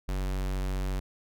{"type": "tone", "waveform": "square", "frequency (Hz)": 47.2, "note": "F#1", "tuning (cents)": 35, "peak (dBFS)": -29, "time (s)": [0.08, 1], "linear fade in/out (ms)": 10, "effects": []}